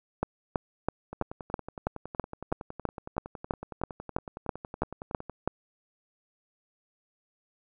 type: two click trains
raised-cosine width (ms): 1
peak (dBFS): -24 / -12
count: 46 / 17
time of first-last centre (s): 1.13-5.297 / 0.23-5.476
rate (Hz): 10.8 / 3.05
effects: none